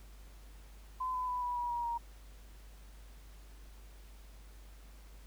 sine tone with pitch steps, 1021 / 1006.9 / 993.1 / 979.4 / 965.9 / 952.6 / 939.5 Hz, C6 / B5 / B5 / B5 / B5 / A#5 / A#5, -43 / +33 / +9 / -15 / -39 / +37 / +13 cents, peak -33 dBFS, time 1-1.98 s, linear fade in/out 10 ms, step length 140 ms, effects added 50 Hz sine -51 dBFS peak until 5.26 s + pink hiss -62 dBFS RMS until 5.26 s

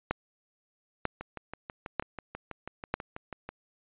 two click trains, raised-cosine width 0.5 ms, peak -12 / -23 dBFS, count 4 / 15, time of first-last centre 0.11-2.94 / 1.21-3.49 s, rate 1.06 / 6.14 Hz, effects resampled to 8000 Hz

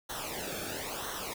pink noise with flanger, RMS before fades -38 dBFS, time 0.09-1.34 s, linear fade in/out 10 ms, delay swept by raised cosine 0.41 to 1.03 ms, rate 1 Hz, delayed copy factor -0.75, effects none

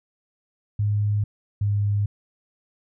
sine tone pair in turn, 103.83 / 102.34 Hz, G#2 / G#2, 0 / -25 cents, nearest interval unison, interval 25 cents, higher first, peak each -19 dBFS, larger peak neither, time 0.79-1.24 / 1.61-2.06 s, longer neither, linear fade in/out 5 ms, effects none

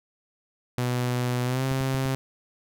sawtooth tone with pitch glide, 123.9 to 132.79 Hz, B2 to C3, +6 to +26 cents, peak -20 dBFS, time 0.78-2.15 s, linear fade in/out 0 ms, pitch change +120 cents, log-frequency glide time 1.45-1.64 s
clicks, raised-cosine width 5 ms, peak -24 dBFS, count 4, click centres 1.715 / 1.81 / 1.947 / 2.058 s
effects none

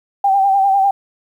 sine tone with vibrato, 784 Hz, G5, in tune, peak -10 dBFS, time 0.24-0.91 s, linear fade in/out 5 ms, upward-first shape sine, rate 10 Hz, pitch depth 46 cents each way, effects 8-bit

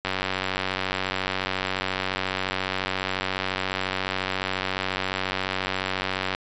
click train, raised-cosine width 0.3 ms, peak -9 dBFS, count 595, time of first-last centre 0.05-6.349 s, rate 94.3 Hz, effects resampled to 16000 Hz

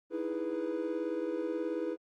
triangle chord, E major seventh, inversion third, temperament equal, 311.1 / 329.6 / 415.3 / 493.9 Hz, D#4 / E4 / G#4 / B4, 0 / 0 / 0 / 0 cents, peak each -38 / -34 / -37 / -35 dBFS, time 0.1-1.97 s, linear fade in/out 50 ms, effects Opus 24 kbps

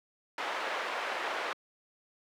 pink band-pass noise, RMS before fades -35 dBFS, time 0.38-1.53 s, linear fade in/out 2 ms, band 610 to 2300 Hz, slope 12 dB/octave, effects high-pass 300 Hz 12 dB/octave

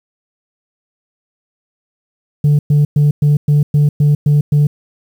sine tone bursts, 146.83 Hz, D3, in tune, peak -5 dBFS, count 9, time 2.44-4.67 s, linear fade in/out 5 ms, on 150 ms, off 110 ms, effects tanh soft clip ceiling -6 dBFS + 7-bit

